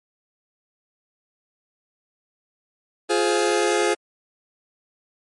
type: chord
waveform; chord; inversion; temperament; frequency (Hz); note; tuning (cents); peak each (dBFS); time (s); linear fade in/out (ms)
sawtooth; F minor; none; just; 349.2 / 419.1 / 523.8; F4 / Ab4 / C5; 0 / +16 / +2; -18 / -17 / -21; 3.09-3.95; 20
effects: MP3 48 kbps